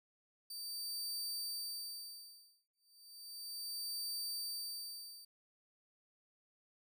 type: tone with tremolo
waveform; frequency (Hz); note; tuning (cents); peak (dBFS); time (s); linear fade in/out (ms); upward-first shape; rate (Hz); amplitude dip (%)
sawtooth; 4635; D8; -24; -36; 0.5-5.25; 5; sine; 0.34; 100
effects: none